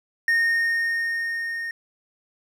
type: tone with level ramp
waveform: triangle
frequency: 1843 Hz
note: A#6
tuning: 20 cents flat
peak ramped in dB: -15 to -26 dBFS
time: 0.28-1.71 s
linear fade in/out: 2 ms
effects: none